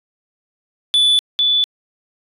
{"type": "tone pair in turn", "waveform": ["triangle", "sine"], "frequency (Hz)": [3471, 3471], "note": ["A7", "A7"], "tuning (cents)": [-24, -24], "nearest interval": "unison", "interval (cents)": 0, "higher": "neither", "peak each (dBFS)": [-9, -12], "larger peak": "first", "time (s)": [[0.94, 1.19], [1.39, 1.64]], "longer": "neither", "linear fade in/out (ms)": 0, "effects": ["resampled to 32000 Hz"]}